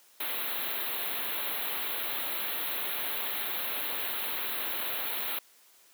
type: band-stop noise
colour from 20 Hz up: white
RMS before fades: -33 dBFS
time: 0.2-5.39 s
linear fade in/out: 5 ms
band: 4100 to 11000 Hz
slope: 96 dB/octave
effects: white hiss -60 dBFS RMS until 5.93 s + high-pass 300 Hz 12 dB/octave